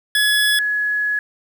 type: tone pair in turn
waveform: 25% pulse / sine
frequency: 1695 / 1688.1 Hz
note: G#6 / G#6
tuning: +35 / +28 cents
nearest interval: unison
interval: 7 cents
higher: first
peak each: -10 / -17 dBFS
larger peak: first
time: 0.15-0.59 / 0.59-1.19 s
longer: second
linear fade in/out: 2 ms
effects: 8-bit